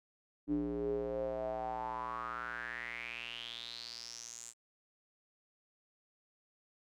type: tone with band-pass filter sweep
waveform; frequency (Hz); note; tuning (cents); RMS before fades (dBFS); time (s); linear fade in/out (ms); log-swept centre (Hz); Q
square; 58.7; A#1; +13; -40; 0.47-4.54; 50; 290 to 7700; 7.1
effects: none